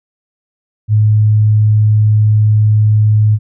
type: tone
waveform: sine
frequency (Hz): 106.9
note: A2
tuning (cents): -49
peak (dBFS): -6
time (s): 0.88-3.39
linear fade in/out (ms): 50
effects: none